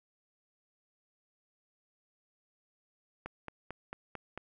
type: click train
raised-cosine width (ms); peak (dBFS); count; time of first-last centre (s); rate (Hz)
0.5; -25; 6; 3.26-4.376; 4.48
effects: none